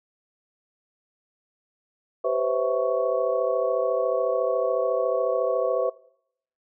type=tone cluster; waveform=sine; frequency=388.2 / 502 / 536 / 653 / 1114 Hz; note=G4 / B4 / C5 / E5 / C#6; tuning=-17 / +28 / +42 / -17 / +8 cents; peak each=-31 / -24 / -28 / -27 / -32 dBFS; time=2.24-5.9 s; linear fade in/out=10 ms; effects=noise-tail reverb RT60 0.7 s tail -21 dB re dry